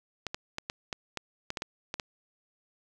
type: clicks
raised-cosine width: 0.2 ms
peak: -16 dBFS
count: 11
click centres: 0.267 / 0.345 / 0.584 / 0.699 / 0.928 / 1.173 / 1.504 / 1.572 / 1.621 / 1.941 / 1.998 s
effects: none